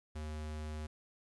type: tone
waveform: square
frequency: 76.7 Hz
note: D#2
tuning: 24 cents flat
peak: -40 dBFS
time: 0.15-0.87 s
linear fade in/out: 10 ms
effects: resampled to 24000 Hz + 12-bit